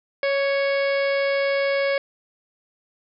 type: harmonic tone with a mistuned harmonic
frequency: 554.4 Hz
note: C#5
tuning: in tune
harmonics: 1 / 2 / 3 / 4 / 5 / 6 / 7 / 8 / 9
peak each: -20 / -34 / -30 / -28 / -40 / -39 / -45 / -40 / -41 dBFS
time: 0.23-1.98 s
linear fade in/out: 2 ms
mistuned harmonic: 2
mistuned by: +20 cents
effects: none